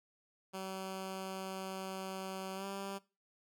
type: tone with pitch glide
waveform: 10% pulse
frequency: 190.3 to 196.44 Hz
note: F#3 to G3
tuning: +49 to +4 cents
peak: -32 dBFS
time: 0.53-2.99 s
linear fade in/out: 20 ms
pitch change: +55 cents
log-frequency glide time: 2.55-2.65 s
effects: noise-tail reverb RT60 0.3 s tail -21 dB re dry